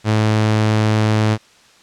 sawtooth tone, 108.2 Hz, A2, 29 cents flat, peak -9 dBFS, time 0.04-1.38 s, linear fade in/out 50 ms, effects white hiss -49 dBFS RMS until 1.82 s + low-pass 6000 Hz 12 dB/octave

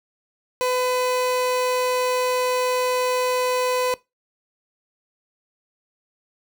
30% pulse tone, 503 Hz, B4, 32 cents sharp, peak -17 dBFS, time 0.61-3.94 s, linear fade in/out 0 ms, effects noise-tail reverb RT60 0.2 s tail -20 dB re dry

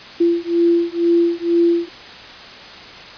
sine beating tone pair, 339.9 / 342 Hz, F4 / F4, -47 / -36 cents, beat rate 2.1 Hz, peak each -16 dBFS, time 0.2-1.89 s, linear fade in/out 10 ms, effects white hiss -36 dBFS RMS until 3.17 s + resampled to 11025 Hz

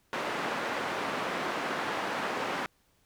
white band-pass noise, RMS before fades -33 dBFS, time 0.13-2.66 s, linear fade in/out 0 ms, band 220 to 1500 Hz, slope 12 dB/octave, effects pink hiss -69 dBFS RMS until 3.05 s

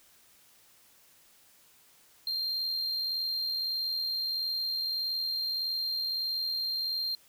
triangle tone with amplitude modulation, 4186 Hz, C8, in tune, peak -27 dBFS, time 2.27-7.15 s, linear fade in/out 2 ms, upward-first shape sine, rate 81.6 Hz, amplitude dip 30%, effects white hiss -61 dBFS RMS until 7.28 s

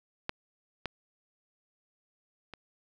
clicks, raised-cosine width 0.3 ms, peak -15 / -17 / -27 dBFS, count 3, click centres 0.294 / 0.857 / 2.537 s, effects none

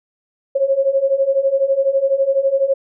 sine beating tone pair, 536 / 548 Hz, C5 / C#5, +42 / -20 cents, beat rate 12 Hz, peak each -18 / -15 dBFS, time 0.55-2.74 s, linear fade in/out 10 ms, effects none

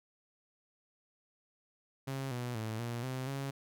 sawtooth tone with pitch steps, 135.2 / 122.6 / 110.1 / 118.7 / 129.7 / 137.3 Hz, C#3 / B2 / A2 / A#2 / C3 / C#3, -43 / -12 / +2 / +32 / -15 / -16 cents, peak -32 dBFS, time 2.07-3.51 s, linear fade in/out 10 ms, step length 240 ms, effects none

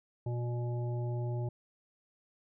harmonic tone, 120.6 Hz, B2, 41 cents flat, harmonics 1 / 3 / 5 / 7, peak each -32 / -42 / -46 / -49 dBFS, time 0.26-1.49 s, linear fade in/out 5 ms, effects none

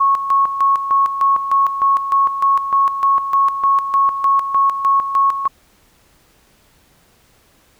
sine tone with tremolo, 1100 Hz, C#6, 14 cents flat, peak -10 dBFS, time 0-5.48 s, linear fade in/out 10 ms, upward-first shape square, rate 3.3 Hz, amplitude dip 65%, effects pink hiss -54 dBFS RMS until 7.79 s

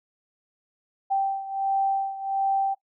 sine beating tone pair, 781 / 782.4 Hz, G5 / G5, -7 / -4 cents, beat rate 1.4 Hz, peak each -24 / -28 dBFS, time 1.1-2.75 s, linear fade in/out 20 ms, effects noise-tail reverb RT60 0.1 s tail -20 dB re dry

